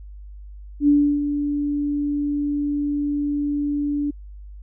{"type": "tone with ADSR envelope", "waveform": "sine", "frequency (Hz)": 290, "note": "D4", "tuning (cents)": -22, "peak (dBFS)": -11, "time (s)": [0.8, 4.11], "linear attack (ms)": 79, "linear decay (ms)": 320, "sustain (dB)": -9, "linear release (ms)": 10, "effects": ["added 50 Hz sine -36 dBFS peak until 4.62 s"]}